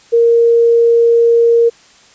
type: tone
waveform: sine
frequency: 466.2 Hz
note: A#4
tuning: in tune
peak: -6 dBFS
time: 0.12-1.7 s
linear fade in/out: 20 ms
effects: white hiss -45 dBFS RMS until 2.14 s + resampled to 16000 Hz